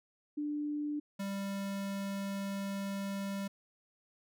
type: tone pair in turn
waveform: sine / square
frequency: 295.8 / 197.42 Hz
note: D4 / G3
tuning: +13 / +13 cents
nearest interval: perfect fifth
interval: 700 cents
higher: first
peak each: -33 / -36 dBFS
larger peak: first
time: 0.37-1 / 1.19-3.48 s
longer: second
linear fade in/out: 10 ms
effects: none